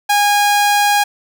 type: tone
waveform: sawtooth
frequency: 820 Hz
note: G#5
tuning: 22 cents flat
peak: -7 dBFS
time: 0.09-1.04 s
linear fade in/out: 10 ms
effects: none